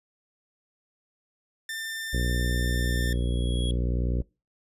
sawtooth tone, 1791 Hz, A6, 30 cents sharp, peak -28 dBFS, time 1.69-3.13 s, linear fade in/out 2 ms
harmonic tone, 60.3 Hz, B1, 41 cents flat, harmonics 1 / 2 / 3 / 4 / 5 / 6 / 7 / 8 / 9, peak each -25 / -31 / -35 / -37 / -39 / -41 / -42 / -43 / -44 dBFS, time 2.13-4.22 s, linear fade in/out 5 ms
square tone with exponential growth, 3322 Hz, G#7, in tune, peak -33 dBFS, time 2.28-3.71 s, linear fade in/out 1 ms, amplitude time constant 310 ms
effects noise-tail reverb RT60 0.3 s tail -25 dB re dry + resampled to 32000 Hz

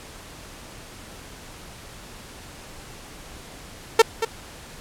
sawtooth tone with echo, 450.2 Hz, A4, 40 cents sharp, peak -5 dBFS, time 3.99-4.02 s, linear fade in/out 5 ms, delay 230 ms, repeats 1, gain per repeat -11 dB, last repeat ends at 4.25 s, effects pink hiss -42 dBFS RMS until 4.8 s + low-pass 11000 Hz 12 dB/octave

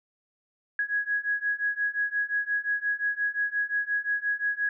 sine beating tone pair, 1661.2 / 1666.9 Hz, G#6 / G#6, 0 / +6 cents, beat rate 5.7 Hz, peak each -29 / -28 dBFS, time 0.79-4.69 s, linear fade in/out 2 ms, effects none

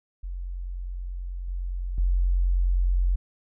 sine tone with level steps, 44.75 Hz, F1, 43 cents sharp, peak -30 / -27 / -19 dBFS, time 0.23-3.16 s, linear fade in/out 10 ms, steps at 1.48 / 1.98 s, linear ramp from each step 2 ms, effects none

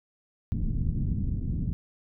pink low-pass noise, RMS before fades -28 dBFS, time 0.52-1.73 s, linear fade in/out 0 ms, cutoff 220 Hz, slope 24 dB/octave, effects none

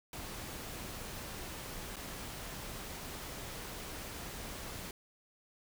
pink noise with dropouts, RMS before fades -44 dBFS, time 0.13-4.91 s, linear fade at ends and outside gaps 2 ms, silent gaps 1.959-1.966 s, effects none

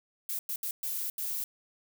violet noise bursts at uneven times, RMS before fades -34 dBFS, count 5, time 0.29-0.39 / 0.49-0.56 / 0.63-0.71 / 0.83-1.1 / 1.18-1.44 s, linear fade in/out 2 ms, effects none

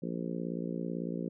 harmonic tone, 58 Hz, A#1, 8 cents flat, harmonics 3 / 4 / 5 / 6 / 7 / 8 / 9, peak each -37 / -39 / -41 / -43 / -44 / -45 / -46 dBFS, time 0.02-1.29 s, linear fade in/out 10 ms, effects none

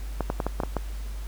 clicks, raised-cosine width 1 ms, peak -12 dBFS, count 7, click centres 0.207 / 0.301 / 0.402 / 0.466 / 0.602 / 0.635 / 0.767 s, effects added 50 Hz sine -31 dBFS peak until 1.27 s + pink hiss -48 dBFS RMS until 1.27 s

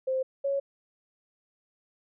sine tone pair in turn, 523 / 554.7 Hz, C5 / C#5, -1 / +1 cents, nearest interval minor second, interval 102 cents, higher second, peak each -25 dBFS, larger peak neither, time 0.07-0.23 / 0.44-0.6 s, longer neither, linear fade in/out 10 ms, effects none

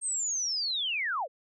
sine linear sweep, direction down, 8550 to 452.3 Hz, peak -28 dBFS, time 0.01-1.28 s, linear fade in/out 50 ms, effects none

